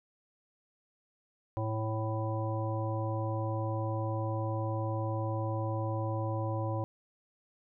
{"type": "harmonic tone", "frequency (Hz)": 110, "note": "A2", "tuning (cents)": 0, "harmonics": [1, 3, 5, 7, 9], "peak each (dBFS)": [-32, -39, -38, -42, -41], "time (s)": [1.57, 6.84], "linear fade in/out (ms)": 0, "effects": []}